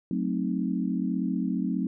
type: chord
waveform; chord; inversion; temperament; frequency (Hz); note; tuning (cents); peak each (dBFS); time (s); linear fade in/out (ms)
sine; F# diminished seventh; none; equal; 185 / 220 / 261.6 / 311.1; F#3 / A3 / C4 / Eb4; 0 / 0 / 0 / 0; -29 / -31 / -30 / -34; 0.11-1.87; 2
effects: none